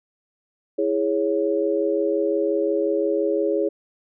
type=chord; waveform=sine; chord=C# minor; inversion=first; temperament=equal; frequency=329.6 / 415.3 / 554.4 Hz; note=E4 / G#4 / C#5; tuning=0 / 0 / 0 cents; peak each=-24 / -22 / -24 dBFS; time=0.78-3.69 s; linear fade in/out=10 ms; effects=none